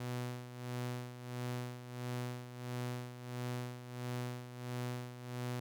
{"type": "tone with tremolo", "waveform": "sawtooth", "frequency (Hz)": 123.47, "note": "B2", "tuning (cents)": 0, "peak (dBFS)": -33, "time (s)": [0, 5.6], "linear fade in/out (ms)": 5, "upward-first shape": "sine", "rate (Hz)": 1.5, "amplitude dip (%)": 70, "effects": []}